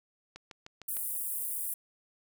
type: click train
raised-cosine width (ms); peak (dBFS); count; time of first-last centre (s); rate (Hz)
0.2; -28; 5; 0.36-0.969; 6.57
type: high-pass noise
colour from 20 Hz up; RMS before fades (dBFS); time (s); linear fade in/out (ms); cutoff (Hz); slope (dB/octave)
pink; -35; 0.88-1.74; 5; 9200; 48
effects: none